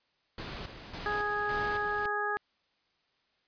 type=noise with tremolo; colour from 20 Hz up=pink; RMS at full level=-40 dBFS; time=0.38-2.06 s; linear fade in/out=2 ms; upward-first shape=square; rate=1.8 Hz; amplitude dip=55%
type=harmonic tone; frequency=415.3 Hz; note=G#4; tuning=in tune; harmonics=1 / 2 / 3 / 4; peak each=-36 / -35 / -35 / -33 dBFS; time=1.06-2.37 s; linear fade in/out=0 ms
effects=white hiss -73 dBFS RMS until 3.47 s + resampled to 11025 Hz